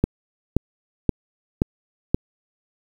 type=click train; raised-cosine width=3 ms; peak=-3 dBFS; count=5; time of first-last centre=0.04-2.145 s; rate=1.9 Hz; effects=7-bit